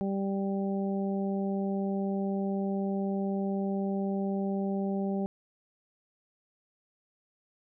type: harmonic tone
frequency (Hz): 196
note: G3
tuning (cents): 0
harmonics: 1 / 2 / 3 / 4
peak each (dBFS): -29 / -35 / -39 / -41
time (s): 0.01-5.26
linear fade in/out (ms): 0
effects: none